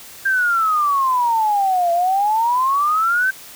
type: exponential two-way sweep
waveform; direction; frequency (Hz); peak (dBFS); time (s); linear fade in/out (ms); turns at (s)
sine; down then up; 1600 to 677 to 1566; -14; 0.25-3.31; 10; 1.92
effects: white hiss -39 dBFS RMS until 3.55 s